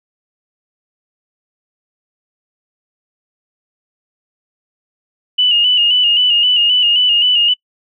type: tone with vibrato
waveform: sine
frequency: 2914 Hz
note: F#7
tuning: 27 cents flat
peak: -9 dBFS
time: 5.38-7.54 s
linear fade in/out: 10 ms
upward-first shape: square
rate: 3.8 Hz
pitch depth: 41 cents each way
effects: noise-tail reverb RT60 0.1 s tail -25 dB re dry